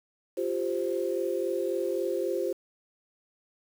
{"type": "chord", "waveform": "sine", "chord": "F suspended second", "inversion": "none", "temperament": "just", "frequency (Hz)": [349.2, 392.9, 523.8], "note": ["F4", "G4", "C5"], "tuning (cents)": [0, 4, 2], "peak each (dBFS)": -31, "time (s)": [0.37, 2.53], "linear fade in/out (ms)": 10, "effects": ["8-bit"]}